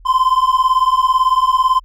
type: beating tone pair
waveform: triangle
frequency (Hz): 1024 / 1042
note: C6 / C6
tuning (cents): -38 / -7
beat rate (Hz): 18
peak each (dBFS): -12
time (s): 0.05-1.8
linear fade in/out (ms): 20
effects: added 41 Hz sine -39 dBFS peak until 1.84 s